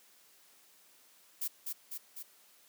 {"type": "noise with echo", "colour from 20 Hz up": "violet", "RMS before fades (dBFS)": -35, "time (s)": [1.41, 1.48], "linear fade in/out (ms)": 10, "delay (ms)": 250, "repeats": 3, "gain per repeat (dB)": -3, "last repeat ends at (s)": 2.23, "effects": ["white hiss -63 dBFS RMS until 2.68 s", "high-pass 200 Hz 12 dB/octave"]}